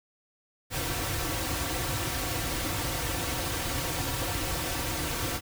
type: noise with comb filter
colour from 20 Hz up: pink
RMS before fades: -31 dBFS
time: 0.7-5.41 s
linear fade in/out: 50 ms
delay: 4.8 ms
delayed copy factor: -0.75
effects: none